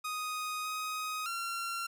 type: tone with pitch steps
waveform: sawtooth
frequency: 1246 / 1255 / 1370 Hz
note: D#6 / D#6 / F6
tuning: +2 / +15 / -34 cents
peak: -31 dBFS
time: 0.04-1.87 s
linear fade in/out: 10 ms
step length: 610 ms
effects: none